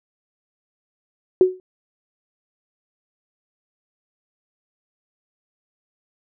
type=tone with exponential decay; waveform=sine; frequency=370 Hz; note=F#4; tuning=in tune; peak=-6 dBFS; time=1.41-1.6 s; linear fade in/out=1 ms; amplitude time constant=40 ms; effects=none